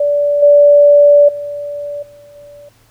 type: tone with level steps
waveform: sine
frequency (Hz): 580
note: D5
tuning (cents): -22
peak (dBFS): -10 / -3 / -20 / -37 / -34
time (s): 0-2.69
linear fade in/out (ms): 5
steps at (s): 0.42 / 1.28 / 2.02 / 2.35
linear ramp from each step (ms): 10
effects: added 112 Hz sine -52 dBFS peak until 2.9 s + pink hiss -52 dBFS RMS until 2.9 s